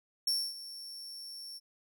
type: tone with ADSR envelope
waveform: 40% pulse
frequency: 5450 Hz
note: F8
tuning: 43 cents flat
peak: -26 dBFS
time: 0.27-1.6 s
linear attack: 4 ms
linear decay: 260 ms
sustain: -16 dB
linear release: 33 ms
effects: none